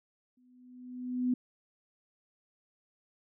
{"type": "tone with exponential growth", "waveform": "sine", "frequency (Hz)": 250, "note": "B3", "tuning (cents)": 21, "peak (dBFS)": -24, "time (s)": [0.37, 1.34], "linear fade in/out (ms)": 5, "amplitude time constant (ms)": 210, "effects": []}